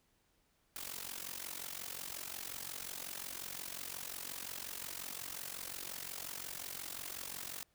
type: noise with amplitude modulation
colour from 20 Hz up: white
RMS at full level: -41 dBFS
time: 0.76-7.63 s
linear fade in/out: 0 ms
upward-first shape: sine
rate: 45.6 Hz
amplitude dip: 85%
effects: pink hiss -75 dBFS RMS until 7.74 s